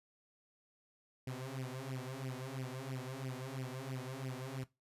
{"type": "tone with flanger", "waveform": "sawtooth", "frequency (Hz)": 130.81, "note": "C3", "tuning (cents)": 0, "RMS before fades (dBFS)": -43, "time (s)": [1.27, 4.64], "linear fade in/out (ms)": 5, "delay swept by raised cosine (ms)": [0.37, 5.87], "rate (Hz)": 3, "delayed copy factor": 0.95, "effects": ["noise-tail reverb RT60 0.2 s tail -17 dB re dry", "resampled to 32000 Hz"]}